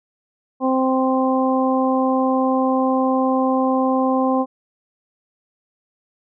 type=harmonic tone; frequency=261.2 Hz; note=C4; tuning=3 cents flat; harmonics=1 / 2 / 3 / 4; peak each=-18 / -21 / -23 / -24 dBFS; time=0.6-4.46 s; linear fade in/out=50 ms; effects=none